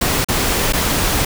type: noise with dropouts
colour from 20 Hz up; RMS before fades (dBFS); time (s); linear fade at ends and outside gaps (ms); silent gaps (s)
pink; -17; 0.01-1.25; 5; 0.246-0.285 / 0.725-0.733
effects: none